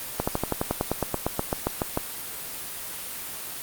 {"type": "slowing click train", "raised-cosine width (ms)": 1, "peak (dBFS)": -9, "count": 17, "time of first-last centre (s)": [0.2, 1.974], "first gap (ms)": 75, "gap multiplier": 1.05, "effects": ["white hiss -35 dBFS RMS until 3.62 s", "Opus 32 kbps"]}